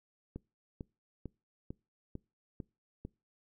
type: click train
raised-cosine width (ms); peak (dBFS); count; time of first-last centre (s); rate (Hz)
3; -28; 7; 0.36-3.051; 2.23
effects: noise-tail reverb RT60 0.3 s tail -25 dB re dry